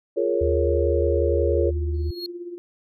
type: chord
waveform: sine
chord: Bb minor seventh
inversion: second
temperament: equal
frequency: 349.2 / 415.3 / 466.2 / 554.4 Hz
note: F4 / Ab4 / Bb4 / Db5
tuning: 0 / 0 / 0 / 0 cents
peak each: -25 dBFS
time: 0.16-1.71 s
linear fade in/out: 20 ms
type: tone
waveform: sine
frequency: 77.2 Hz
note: D#2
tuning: 13 cents flat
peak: -22 dBFS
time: 0.41-2.11 s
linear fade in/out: 5 ms
type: tone with tremolo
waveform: sine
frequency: 349.2 Hz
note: F4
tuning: in tune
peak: -29 dBFS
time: 1.58-2.58 s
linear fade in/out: 0 ms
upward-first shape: triangle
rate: 17 Hz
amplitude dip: 65%
type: tone with exponential growth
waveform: triangle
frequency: 4297 Hz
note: C8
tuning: 45 cents sharp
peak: -26 dBFS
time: 1.94-2.26 s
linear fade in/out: 1 ms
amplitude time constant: 68 ms
effects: none